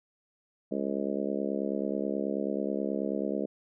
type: harmonic tone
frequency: 69.3 Hz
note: C#2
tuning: in tune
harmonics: 3 / 4 / 5 / 6 / 7 / 8 / 9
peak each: -34 / -35 / -36 / -37 / -37 / -38 / -39 dBFS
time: 0.71-3.46 s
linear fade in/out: 10 ms
effects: none